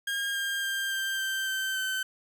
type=tone with pitch steps; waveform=30% pulse; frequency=1618 / 1604 / 1590.2 / 1576.5 / 1562.9 / 1549.4 / 1536 Hz; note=G#6 / G6 / G6 / G6 / G6 / G6 / G6; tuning=-46 / +39 / +24 / +9 / -6 / -21 / -36 cents; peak=-26 dBFS; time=0.07-2.03 s; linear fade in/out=5 ms; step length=280 ms; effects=none